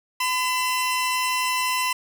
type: tone pair together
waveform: sawtooth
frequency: 1011 / 2699 Hz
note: B5 / E7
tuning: +40 / +40 cents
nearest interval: octave + perfect fourth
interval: 1700 cents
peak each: -19 / -24 dBFS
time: 0.2-1.93 s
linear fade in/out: 5 ms
effects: none